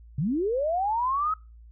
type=linear sweep; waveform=sine; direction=up; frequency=123.47 to 1296 Hz; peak=-23 dBFS; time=0.18-1.34 s; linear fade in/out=5 ms; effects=noise-tail reverb RT60 0.3 s tail -25 dB re dry + added 57 Hz sine -46 dBFS peak until 1.71 s